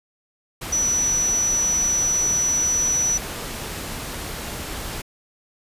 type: tone in noise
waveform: sine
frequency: 5920 Hz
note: F#8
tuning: in tune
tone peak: -18 dBFS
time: 0.72-3.18 s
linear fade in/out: 10 ms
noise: pink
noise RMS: -31 dBFS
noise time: 0.61-5.02 s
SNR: +10 dB
effects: resampled to 32000 Hz